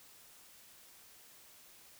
silence, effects white hiss -59 dBFS RMS until 1.99 s

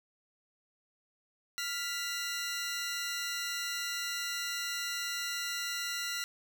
15% pulse tone pair together, 1396.9 / 1975.5 Hz, F6 / B6, 0 / 0 cents, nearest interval tritone, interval 600 cents, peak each -30 / -31 dBFS, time 1.58-6.24 s, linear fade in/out 0 ms, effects none

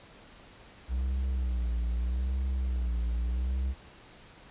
triangle tone with vibrato, 61.8 Hz, B1, 2 cents sharp, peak -25 dBFS, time 0.88-3.75 s, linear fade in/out 50 ms, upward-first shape sine, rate 0.8 Hz, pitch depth 100 cents each way, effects pink hiss -53 dBFS RMS until 4.5 s + resampled to 8000 Hz

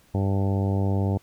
harmonic tone, 98 Hz, G2, in tune, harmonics 1 / 2 / 3 / 4 / 5 / 6 / 7 / 8 / 9, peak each -22 / -28 / -32 / -34 / -36 / -38 / -39 / -40 / -41 dBFS, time 0.14-1.18 s, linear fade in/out 10 ms, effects pink hiss -59 dBFS RMS until 1.22 s

